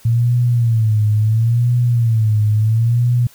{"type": "tone with vibrato", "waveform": "sine", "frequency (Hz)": 113.7, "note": "A#2", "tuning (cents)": -43, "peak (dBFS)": -11, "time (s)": [0.05, 3.27], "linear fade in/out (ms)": 5, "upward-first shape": "sine", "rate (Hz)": 0.73, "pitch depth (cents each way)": 120, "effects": ["white hiss -47 dBFS RMS until 3.34 s"]}